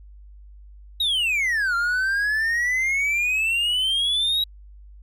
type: exponential two-way sweep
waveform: triangle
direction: down then up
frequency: 3868 to 1377 to 3868 Hz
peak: -18 dBFS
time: 1-4.44 s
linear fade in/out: 5 ms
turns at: 1.75 s
effects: added 50 Hz sine -42 dBFS peak until 5.02 s